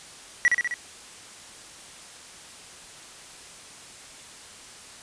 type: tone with echo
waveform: triangle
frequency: 1938 Hz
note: B6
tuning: 33 cents flat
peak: -13 dBFS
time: 0.45-0.48 s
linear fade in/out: 0 ms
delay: 65 ms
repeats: 4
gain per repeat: -3 dB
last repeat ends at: 0.74 s
effects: white hiss -45 dBFS RMS until 5.02 s + resampled to 22050 Hz